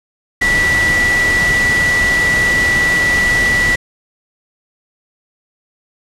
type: tone in noise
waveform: sine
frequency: 1956 Hz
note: B6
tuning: 17 cents flat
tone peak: -11 dBFS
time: 0.41-3.76 s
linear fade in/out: 10 ms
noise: pink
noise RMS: -20 dBFS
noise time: 0.41-3.76 s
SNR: +6 dB
effects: low-pass 9000 Hz 12 dB/octave